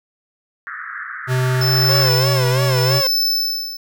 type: band-pass noise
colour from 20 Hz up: white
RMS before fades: -30 dBFS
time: 0.67-2.09 s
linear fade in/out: 0 ms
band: 1200 to 1900 Hz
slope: 96 dB/octave
type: tone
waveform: square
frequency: 128.1 Hz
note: C3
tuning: 36 cents flat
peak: -16 dBFS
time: 1.27-3.02 s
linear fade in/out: 50 ms
type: tone with tremolo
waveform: square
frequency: 5274 Hz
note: E8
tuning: in tune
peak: -15 dBFS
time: 1.61-3.77 s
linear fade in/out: 5 ms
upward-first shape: sine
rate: 0.79 Hz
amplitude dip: 80%
type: tone with vibrato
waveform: sawtooth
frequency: 524 Hz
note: C5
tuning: 2 cents sharp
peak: -16 dBFS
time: 1.89-3.07 s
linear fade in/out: 2 ms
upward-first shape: sine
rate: 3 Hz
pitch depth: 140 cents each way
effects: none